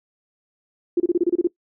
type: tone bursts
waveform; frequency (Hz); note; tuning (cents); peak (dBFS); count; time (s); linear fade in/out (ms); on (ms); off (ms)
sine; 349.2; F4; 0; -14; 9; 0.97-1.473; 5; 31; 28
effects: noise-tail reverb RT60 0.1 s tail -21 dB re dry